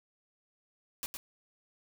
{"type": "noise with echo", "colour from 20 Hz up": "white", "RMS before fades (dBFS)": -37, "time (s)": [1.03, 1.06], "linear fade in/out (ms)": 0, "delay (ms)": 110, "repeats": 1, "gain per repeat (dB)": -5, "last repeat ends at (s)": 1.17, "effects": []}